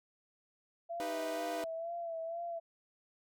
sine tone with vibrato, 670 Hz, E5, 28 cents sharp, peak -37 dBFS, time 0.89-2.6 s, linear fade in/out 20 ms, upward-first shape sine, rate 2.1 Hz, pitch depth 47 cents each way
sawtooth chord, Eb augmented, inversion none, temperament equal, 311.1 / 392 / 493.9 Hz, Eb4 / G4 / B4, 0 / 0 / 0 cents, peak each -38 / -43 / -38 dBFS, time 1-1.64 s, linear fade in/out 0 ms
effects none

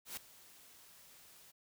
white noise with ADSR envelope, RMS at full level -42 dBFS, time 0.05-1.52 s, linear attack 120 ms, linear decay 5 ms, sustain -18 dB, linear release 19 ms, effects none

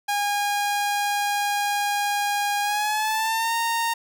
sawtooth tone with pitch glide, 817 to 922.4 Hz, G#5 to A#5, -29 to -19 cents, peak -18 dBFS, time 0.08-3.94 s, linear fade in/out 10 ms, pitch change +210 cents, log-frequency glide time 2.62-3.55 s, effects none

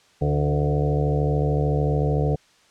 harmonic tone with a mistuned harmonic, 73.5 Hz, D2, 2 cents sharp, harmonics 1 / 2 / 4 / 5 / 6 / 7 / 8 / 9 / 10, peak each -26 / -21 / -31 / -37 / -27 / -30 / -36 / -36 / -33 dBFS, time 0.21-2.36 s, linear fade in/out 10 ms, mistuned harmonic 7, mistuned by -17 cents, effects white hiss -57 dBFS RMS until 2.7 s + low-pass 6000 Hz 12 dB/octave

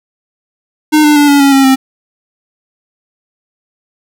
square tone with pitch steps, 305.3 / 298.2 / 291.2 / 284.4 / 277.7 / 271.2 / 264.9 Hz, D#4 / D4 / D4 / C#4 / C#4 / C#4 / C4, -33 / +27 / -15 / +45 / +3 / -38 / +22 cents, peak -5 dBFS, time 0.92-1.76 s, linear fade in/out 20 ms, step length 120 ms, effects none

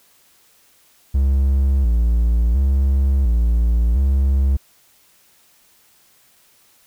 triangle tone with vibrato, 62.5 Hz, B1, 21 cents sharp, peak -11 dBFS, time 1.14-4.57 s, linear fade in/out 10 ms, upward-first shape square, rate 0.71 Hz, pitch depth 140 cents each way, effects white hiss -55 dBFS RMS until 6.86 s

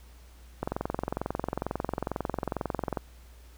click train, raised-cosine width 1 ms, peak -15 dBFS, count 53, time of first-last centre 0.63-2.972 s, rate 22.2 Hz, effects added 60 Hz sine -49 dBFS peak until 3.57 s + pink hiss -59 dBFS RMS until 3.57 s

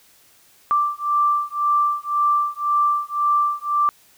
sine beating tone pair, 1174.7 / 1176.6 Hz, D6 / D6, 0 / +3 cents, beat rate 1.9 Hz, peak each -20 dBFS, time 0.71-3.89 s, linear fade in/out 0 ms, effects white hiss -54 dBFS RMS until 4.17 s

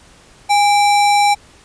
sine tone with sample-and-hold, 820 Hz, G#5, 22 cents flat, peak -9 dBFS, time 0.49-1.35 s, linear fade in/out 20 ms, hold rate 3150 Hz, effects pink hiss -46 dBFS RMS until 1.64 s + resampled to 22050 Hz

